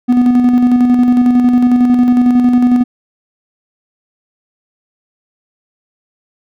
triangle tone with tremolo, 246.4 Hz, B3, 4 cents flat, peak -3 dBFS, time 0.08-2.84 s, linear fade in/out 20 ms, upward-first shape square, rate 11 Hz, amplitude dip 35%, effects none

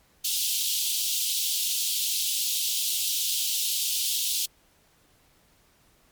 pink high-pass noise, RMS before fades -27 dBFS, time 0.24-4.46 s, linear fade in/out 10 ms, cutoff 3000 Hz, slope 48 dB/octave, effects pink hiss -62 dBFS RMS until 6.11 s + MP3 96 kbps

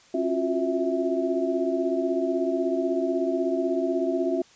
sine tone cluster, 271.9 / 346.7 / 362.9 / 656 Hz, C#4 / F4 / F#4 / E5, -33 / -13 / -34 / -9 cents, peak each -28 dBFS, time 0.14-4.42 s, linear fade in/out 5 ms, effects white hiss -55 dBFS RMS until 4.55 s + resampled to 16000 Hz

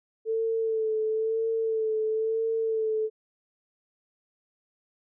sine tone with vibrato, 443.1 Hz, A4, 12 cents sharp, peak -24 dBFS, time 0.25-3.1 s, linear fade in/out 50 ms, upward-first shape sine, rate 1 Hz, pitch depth 30 cents each way, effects none

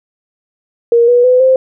sine tone with pitch steps, 469.3 / 486.1 / 503.6 / 521.6 Hz, A#4 / B4 / B4 / C5, +12 / -28 / +34 / -5 cents, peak -5 dBFS, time 0.92-1.56 s, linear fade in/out 2 ms, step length 160 ms, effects none

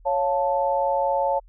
sine chord, Db augmented, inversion none, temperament equal, 554.4 / 698.5 / 880 Hz, Db5 / F5 / A5, 0 / 0 / 0 cents, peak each -23 / -27 / -23 dBFS, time 0.05-1.4 s, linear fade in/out 20 ms, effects added 40 Hz sine -47 dBFS peak until 1.48 s

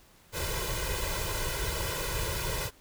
pink noise with comb filter, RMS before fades -32 dBFS, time 0.32-2.71 s, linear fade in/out 50 ms, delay 2 ms, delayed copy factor +0.9, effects pink hiss -59 dBFS RMS until 2.8 s

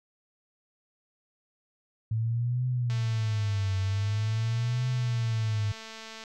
sine tone with vibrato, 110 Hz, A2, in tune, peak -25 dBFS, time 2.11-5.72 s, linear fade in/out 5 ms, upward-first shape triangle, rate 0.45 Hz, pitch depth 250 cents each way
click train, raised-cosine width 0.2 ms, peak -26 dBFS, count 742, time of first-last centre 2.9-6.238 s, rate 222 Hz
effects none

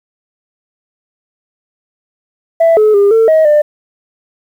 sine tone with pitch steps, 662 / 428.4 / 402.9 / 449.4 / 633 / 597 Hz, E5 / A4 / G4 / A4 / D#5 / D5, +7 / -46 / +48 / +37 / +30 / +28 cents, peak -3 dBFS, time 2.6-3.62 s, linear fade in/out 10 ms, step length 170 ms, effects tanh soft clip ceiling -3 dBFS + 7-bit

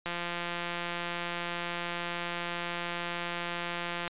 click train, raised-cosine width 0.3 ms, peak -18 dBFS, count 696, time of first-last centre 0.06-4.077 s, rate 173 Hz, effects resampled to 8000 Hz

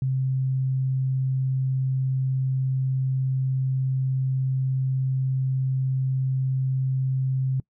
sine tone, 131.7 Hz, C3, 12 cents sharp, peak -21 dBFS, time 0.02-7.6 s, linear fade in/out 2 ms, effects noise-tail reverb RT60 0.1 s tail -23 dB re dry

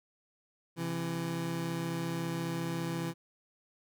25% pulse tone pair together, 132.8 / 167.32 Hz, C3 / E3, +26 / +26 cents, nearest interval major third, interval 400 cents, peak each -36 / -30 dBFS, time 0.76-3.14 s, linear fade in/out 50 ms, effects none

